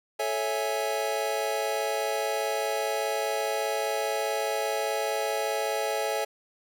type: chord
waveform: square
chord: A major seventh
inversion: none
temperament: equal with one note detuned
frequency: 436 / 554.4 / 659.3 / 830.6 Hz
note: A4 / C#5 / E5 / G#5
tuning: -16 / 0 / 0 / 0 cents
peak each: -33 dBFS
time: 0.19-6.25 s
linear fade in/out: 10 ms
effects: none